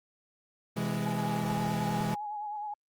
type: chord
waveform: 40% pulse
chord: C augmented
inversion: none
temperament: equal with one note detuned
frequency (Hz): 128.34 / 164.81 / 207.7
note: C3 / E3 / G#3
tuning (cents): -33 / 0 / 0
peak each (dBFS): -35 / -33 / -32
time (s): 0.76-2.15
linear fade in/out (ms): 10
type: tone with vibrato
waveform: sine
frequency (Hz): 837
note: G#5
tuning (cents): +13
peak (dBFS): -34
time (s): 1.06-2.74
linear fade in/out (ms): 5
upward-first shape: sine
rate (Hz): 9.6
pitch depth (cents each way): 37
effects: Opus 24 kbps